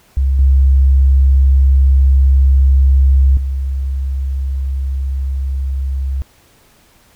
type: tone with level steps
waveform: sine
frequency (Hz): 67.2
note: C2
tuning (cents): +47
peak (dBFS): -10 / -6 / -15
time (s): 0.17-6.22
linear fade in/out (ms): 0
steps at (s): 0.39 / 3.37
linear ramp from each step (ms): 2
effects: pink hiss -50 dBFS RMS until 7.15 s